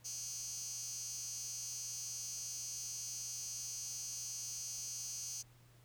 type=tone with high-pass filter; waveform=15% pulse; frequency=277.2 Hz; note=C#4; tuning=in tune; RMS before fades=-44 dBFS; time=0.04-5.43 s; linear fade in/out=20 ms; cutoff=5900 Hz; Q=7.7; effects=added 120 Hz sine -62 dBFS peak until 5.84 s + pink hiss -68 dBFS RMS until 5.84 s